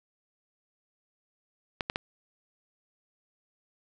clicks, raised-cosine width 0.3 ms, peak -13 dBFS, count 3, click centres 1.808 / 1.899 / 1.959 s, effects none

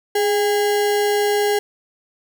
sine tone with sample-and-hold, 415.3 Hz, G#4, in tune, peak -15 dBFS, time 0.15-1.59 s, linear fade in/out 5 ms, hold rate 1225 Hz, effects none

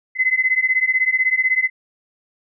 sine beating tone pair, 2032 / 2048 Hz, B6 / C7, +49 / -38 cents, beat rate 16 Hz, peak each -18 dBFS, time 0.15-1.7 s, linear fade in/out 50 ms, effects none

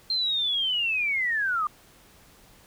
sine linear sweep, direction down, 4186 to 1174.7 Hz, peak -23 dBFS, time 0.1-1.67 s, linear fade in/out 2 ms, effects pink hiss -55 dBFS RMS until 2.66 s

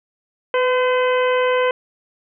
harmonic tone with a mistuned harmonic, 510 Hz, C5, 44 cents flat, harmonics 1 / 2 / 3 / 4 / 5 / 6, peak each -16 / -22 / -26 / -28 / -30 / -32 dBFS, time 0.54-1.71 s, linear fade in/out 2 ms, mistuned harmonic 1, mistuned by -27 cents, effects none

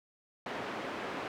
pink band-pass noise, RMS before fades -39 dBFS, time 0.46-1.28 s, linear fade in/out 2 ms, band 270 to 2200 Hz, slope 12 dB/octave, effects none

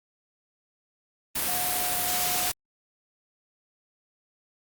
sine tone in noise, 721 Hz, F#5, 45 cents flat, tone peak -33 dBFS, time 1.48-2.5 s, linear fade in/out 10 ms, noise white, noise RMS -27 dBFS, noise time 1.35-2.52 s, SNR -9 dB, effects Opus 32 kbps

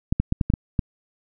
clicks, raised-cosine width 5 ms, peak -7 dBFS, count 7, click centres 0.125 / 0.2 / 0.324 / 0.412 / 0.501 / 0.538 / 0.792 s, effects none

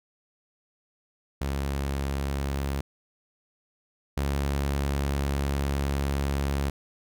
sawtooth tone pair in turn, 69.2 / 69.84 Hz, C#2 / C#2, -2 / +14 cents, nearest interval unison, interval 16 cents, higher second, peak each -23 / -21 dBFS, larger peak second, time 1.41-2.81 / 4.17-6.7 s, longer second, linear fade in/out 5 ms, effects none

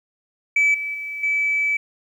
sine tone with level steps, 2302 Hz, D7, 35 cents flat, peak -12 / -24 / -27 / -17 dBFS, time 0.56-1.77 s, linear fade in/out 5 ms, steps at 0.74 / 0.94 / 1.23 s, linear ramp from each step 5 ms, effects tanh soft clip ceiling -12 dBFS + 9-bit

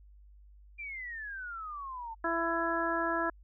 sine exponential sweep, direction down, 2401 to 880 Hz, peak -38 dBFS, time 0.78-2.15 s, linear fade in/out 20 ms
harmonic tone, 333.7 Hz, E4, 21 cents sharp, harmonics 1 / 2 / 3 / 4 / 5, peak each -35 / -35 / -35 / -35 / -35 dBFS, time 2.24-3.3 s, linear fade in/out 5 ms
effects added 50 Hz sine -53 dBFS peak until 3.43 s

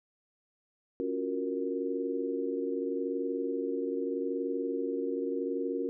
sine chord, Gb major seventh, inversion second, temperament equal, 277.2 / 349.2 / 370 / 466.2 Hz, Db4 / F4 / Gb4 / Bb4, 0 / 0 / 0 / 0 cents, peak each -35 / -38 / -36 / -34 dBFS, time 1-5.89 s, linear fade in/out 0 ms, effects none

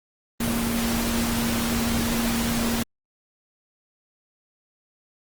sine tone in noise, 232.6 Hz, A#3, 4 cents flat, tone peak -24 dBFS, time 0.4-2.83 s, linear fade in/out 5 ms, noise pink, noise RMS -27 dBFS, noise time 0.4-2.83 s, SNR 0 dB, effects Opus 24 kbps

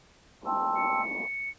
pink band-pass noise, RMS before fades -40 dBFS, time 0.41-1.29 s, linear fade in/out 50 ms, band 190 to 1100 Hz, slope 96 dB/octave
sine chord, A minor seventh, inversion third, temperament just, 792 / 880 / 1056 / 1320 Hz, G5 / A5 / C6 / E6, +18 / 0 / +16 / +2 cents, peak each -31 dBFS, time 0.45-1.06 s, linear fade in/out 50 ms
sine tone, 2217 Hz, C#7, in tune, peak -31 dBFS, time 0.75-1.54 s, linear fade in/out 50 ms
effects pink hiss -58 dBFS RMS until 1.58 s + resampled to 16000 Hz

